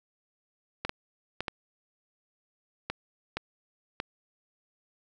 clicks, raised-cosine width 0.3 ms, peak -15 dBFS, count 7, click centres 0.85 / 0.894 / 1.406 / 1.482 / 2.9 / 3.37 / 4.001 s, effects none

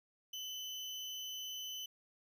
35% pulse tone with amplitude modulation, 3021 Hz, F#7, 35 cents sharp, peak -39 dBFS, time 0.33-1.86 s, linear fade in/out 5 ms, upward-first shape sine, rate 213 Hz, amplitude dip 25%, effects none

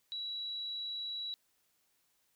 sine tone, 3910 Hz, B7, 18 cents flat, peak -37 dBFS, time 0.12-1.34 s, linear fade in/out 0 ms, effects white hiss -75 dBFS RMS until 2.35 s

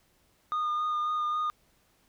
sine tone with vibrato, 1222 Hz, D#6, 32 cents flat, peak -24 dBFS, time 0.52-1.5 s, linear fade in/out 0 ms, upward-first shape sine, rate 3.7 Hz, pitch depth 15 cents each way, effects tanh soft clip ceiling -26 dBFS + pink hiss -67 dBFS RMS until 2.08 s

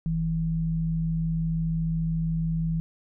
sine tone pair together, 42.91 / 162.2 Hz, F1 / E3, -30 / -28 cents, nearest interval octave + major seventh, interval 2302 cents, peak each -32 / -24 dBFS, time 0.06-2.8 s, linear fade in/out 0 ms, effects none

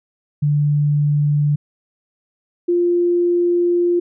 sine tone pair in turn, 146.83 / 349.2 Hz, D3 / F4, 0 / 0 cents, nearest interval octave + minor third, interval 1500 cents, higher second, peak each -13 dBFS, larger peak neither, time 0.42-1.56 / 2.68-4 s, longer second, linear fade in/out 10 ms, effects none

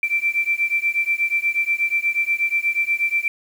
sine beating tone pair, 2340 / 2348.3 Hz, D7 / D7, -7 / -1 cents, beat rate 8.3 Hz, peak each -21 / -21 dBFS, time 0.03-3.28 s, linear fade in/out 2 ms, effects 7-bit

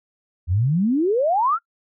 sine exponential sweep, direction up, 80.5 to 1422 Hz, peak -16 dBFS, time 0.47-1.59 s, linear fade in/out 50 ms, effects noise-tail reverb RT60 0.1 s tail -24 dB re dry

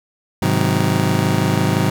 30% pulse chord, Ab dominant seventh, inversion none, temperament just, 103.83 / 129.78 / 155.74 / 186.89 Hz, Ab2 / C3 / Eb3 / Gb3, 0 / -14 / +2 / +18 cents, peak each -18 dBFS, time 0.42-1.9 s, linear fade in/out 5 ms, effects none

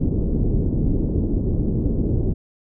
pink low-pass noise, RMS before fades -20 dBFS, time 0-2.34 s, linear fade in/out 20 ms, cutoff 370 Hz, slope 24 dB/octave, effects none

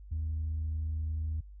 sine tone, 78.5 Hz, D#2, 16 cents sharp, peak -29 dBFS, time 0.11-1.41 s, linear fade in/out 10 ms, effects tanh soft clip ceiling -28 dBFS + added 50 Hz sine -46 dBFS peak until 1.6 s

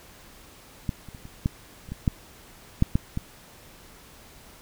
clicks, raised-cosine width 5 ms, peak -13 / -28 / -30 / -28 / -10 / -29 / -20 / -8 / -6 / -8 / -15 dBFS, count 11, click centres 0.892 / 1.087 / 1.148 / 1.254 / 1.459 / 1.889 / 1.92 / 2.078 / 2.824 / 2.955 / 3.174 s, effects pink hiss -50 dBFS RMS until 4.61 s

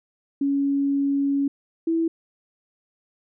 sine tone pair in turn, 279.3 / 328.9 Hz, C#4 / E4, +13 / -4 cents, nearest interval minor third, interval 283 cents, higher second, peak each -19 dBFS, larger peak neither, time 0.41-1.48 / 1.87-2.08 s, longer first, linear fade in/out 5 ms, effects none

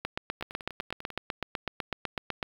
two click trains, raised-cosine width 0.3 ms, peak -24 / -14 dBFS, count 8 / 20, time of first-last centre 0.41-1.103 / 0.05-2.428 s, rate 10.1 / 7.99 Hz, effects low-pass 5000 Hz 12 dB/octave + 7-bit

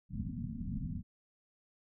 white low-pass noise, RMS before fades -39 dBFS, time 0.09-1.03 s, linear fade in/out 50 ms, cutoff 250 Hz, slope 96 dB/octave, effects none

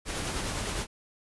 pink noise with tremolo, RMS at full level -31 dBFS, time 0.05-0.87 s, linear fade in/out 50 ms, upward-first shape triangle, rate 9.8 Hz, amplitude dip 35%, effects resampled to 24000 Hz

